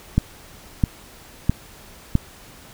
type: click train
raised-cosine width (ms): 5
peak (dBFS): -3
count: 4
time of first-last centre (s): 0.18-2.154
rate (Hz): 1.52
effects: pink hiss -45 dBFS RMS until 2.73 s